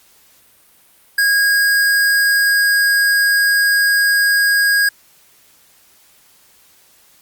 square tone, 1638 Hz, G#6, 24 cents flat, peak -12 dBFS, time 1.18-4.89 s, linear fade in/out 5 ms, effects white hiss -51 dBFS RMS until 7.21 s + Opus 48 kbps

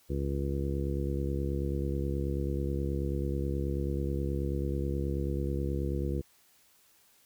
harmonic tone, 69.3 Hz, C#2, in tune, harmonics 1 / 2 / 3 / 4 / 5 / 6 / 7, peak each -32 / -35 / -39 / -41 / -37 / -43 / -41 dBFS, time 0.09-6.22 s, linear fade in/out 20 ms, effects white hiss -64 dBFS RMS until 7.25 s

